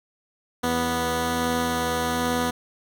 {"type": "tone pair together", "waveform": "10% pulse", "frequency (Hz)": [82.41, 246], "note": ["E2", "B3"], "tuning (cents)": [0, -7], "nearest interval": "octave + perfect fifth", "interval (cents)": 1893, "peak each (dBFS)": [-22, -15], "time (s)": [0.63, 2.51], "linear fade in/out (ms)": 10, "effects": []}